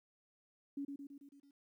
sine tone with echo, 280.8 Hz, C#4, 22 cents sharp, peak -38 dBFS, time 0.77-0.85 s, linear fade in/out 5 ms, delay 110 ms, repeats 6, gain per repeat -4 dB, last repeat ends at 1.51 s, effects 13-bit

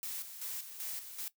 blue noise with tremolo, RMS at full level -40 dBFS, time 0.03-1.28 s, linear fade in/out 0 ms, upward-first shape square, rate 2.6 Hz, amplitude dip 60%, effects noise-tail reverb RT60 0.1 s tail -17 dB re dry

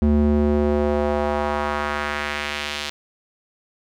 square tone with band-pass filter sweep, 73.6 Hz, D2, 4 cents sharp, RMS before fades -21 dBFS, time 0.02-2.9 s, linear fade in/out 0 ms, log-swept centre 200 to 3700 Hz, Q 1.3, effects none

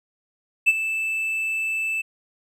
triangle tone with ADSR envelope, 2637 Hz, E7, in tune, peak -8 dBFS, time 0.66-2.02 s, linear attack 25 ms, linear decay 34 ms, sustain -13 dB, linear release 14 ms, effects tanh soft clip ceiling -7 dBFS

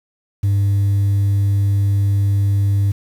sine tone, 100 Hz, G2, 35 cents sharp, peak -10 dBFS, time 0.43-2.92 s, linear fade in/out 10 ms, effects tanh soft clip ceiling -12 dBFS + 7-bit

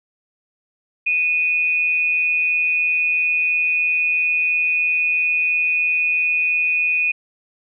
sine tone pair together, 2474 / 2637 Hz, D#7 / E7, -10 / 0 cents, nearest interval minor second, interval 110 cents, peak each -16 / -26 dBFS, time 1.06-7.12 s, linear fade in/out 10 ms, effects none

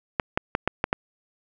clicks, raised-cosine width 0.5 ms, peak -6 dBFS, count 6, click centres 0.198 / 0.375 / 0.551 / 0.676 / 0.841 / 0.929 s, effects none

